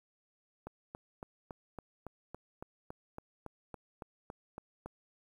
click train, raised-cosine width 1 ms, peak -29 dBFS, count 16, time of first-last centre 0.67-4.86 s, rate 3.58 Hz, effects 10-bit

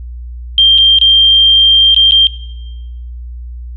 sine tone with dropouts, 3176 Hz, G7, 22 cents sharp, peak -3 dBFS, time 0.58-2.27 s, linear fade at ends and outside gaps 1 ms, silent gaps 0.779-0.783 / 0.987-1.013 / 1.946-1.963 / 2.11-2.12 s, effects noise-tail reverb RT60 1.0 s tail -19 dB re dry + added 60 Hz sine -23 dBFS peak until 3.76 s

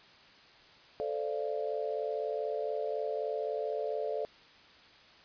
sine chord, D minor seventh, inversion second, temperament equal with one note detuned, 440 / 523.3 / 587.3 / 686.5 Hz, A4 / C5 / D5 / F5, 0 / 0 / 0 / -30 cents, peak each -35 / -40 / -36 / -40 dBFS, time 1-4.25 s, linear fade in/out 0 ms, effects white hiss -57 dBFS RMS until 5.24 s + resampled to 11025 Hz

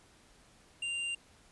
triangle tone with tanh clipping, 2786 Hz, F7, 5 cents flat, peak -35 dBFS, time 0.82-1.15 s, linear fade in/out 5 ms, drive 18 dB, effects pink hiss -62 dBFS RMS until 1.51 s + resampled to 24000 Hz

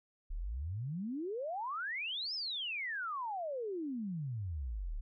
sine exponential two-way sweep, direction up then down, 32.94 to 5370 to 32.94 Hz, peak -36 dBFS, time 0.3-5.01 s, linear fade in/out 10 ms, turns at 2.34 s, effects none

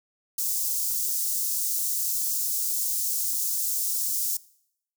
white high-pass noise, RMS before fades -27 dBFS, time 0.38-4.37 s, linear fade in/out 5 ms, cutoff 5700 Hz, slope 24 dB/octave, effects noise-tail reverb RT60 0.7 s tail -21 dB re dry

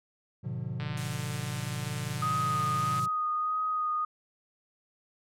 triangle chord, G# diminished seventh, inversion none, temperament just, 103.83 / 124.59 / 149.51 / 179.41 Hz, G#2 / B2 / D3 / F3, 0 / +16 / +31 / +47 cents, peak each -38 / -33 / -37 / -38 dBFS, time 0.43-3.08 s, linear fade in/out 20 ms
click train, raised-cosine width 0.3 ms, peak -25 dBFS, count 328, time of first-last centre 0.8-2.995 s, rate 149 Hz
blue noise, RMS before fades -38 dBFS, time 0.97-3.06 s, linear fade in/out 5 ms
sine tone with vibrato, 1244.5 Hz, D#6, in tune, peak -27 dBFS, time 2.22-4.05 s, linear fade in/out 5 ms, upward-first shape sine, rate 1.6 Hz, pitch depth 16 cents each way
effects low-pass 8000 Hz 12 dB/octave

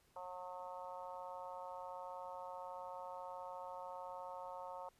harmonic tone, 181.4 Hz, F#3, 34 cents flat, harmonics 3 / 4 / 5 / 6 / 7, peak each -51 / -53 / -49 / -55 / -58 dBFS, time 0.16-4.89 s, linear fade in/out 2 ms, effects pink hiss -73 dBFS RMS until 4.99 s + resampled to 32000 Hz

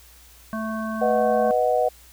harmonic tone, 220.2 Hz, A3, 2 cents sharp, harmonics 1 / 3 / 5 / 7, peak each -27 / -33 / -33 / -36 dBFS, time 0.53-1.51 s, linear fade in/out 0 ms
sine chord, B major, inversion none, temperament equal, 493.9 / 622.3 / 740 Hz, B4 / D#5 / F#5, 0 / 0 / 0 cents, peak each -22 dBFS, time 1.01-1.89 s, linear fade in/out 10 ms
effects added 60 Hz sine -51 dBFS peak until 2.12 s + white hiss -51 dBFS RMS until 2.12 s

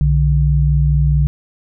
sine tone pair together, 62.15 / 146.83 Hz, B1 / D3, +12 / 0 cents, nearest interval octave + minor third, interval 1488 cents, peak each -13 dBFS, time 0.01-1.27 s, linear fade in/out 0 ms, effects none

